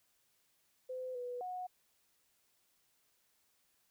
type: tone with pitch steps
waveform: sine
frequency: 511 / 491.7 / 731 Hz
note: C5 / B4 / F#5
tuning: -41 / -8 / -21 cents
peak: -39 dBFS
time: 0.89-1.67 s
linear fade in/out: 10 ms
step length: 260 ms
effects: white hiss -75 dBFS RMS until 3.9 s